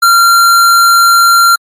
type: tone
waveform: square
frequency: 1378 Hz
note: F6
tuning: 24 cents flat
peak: -4 dBFS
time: 0.02-1.56 s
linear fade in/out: 10 ms
effects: MP3 64 kbps